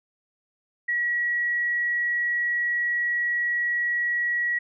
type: tone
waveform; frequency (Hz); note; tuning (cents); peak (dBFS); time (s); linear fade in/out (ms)
sine; 1920; B6; -49; -22; 0.88-4.59; 10
effects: none